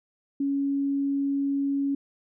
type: tone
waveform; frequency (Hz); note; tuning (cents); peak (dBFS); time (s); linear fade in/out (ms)
sine; 278.5; C#4; +8; -23; 0.4-1.95; 5
effects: none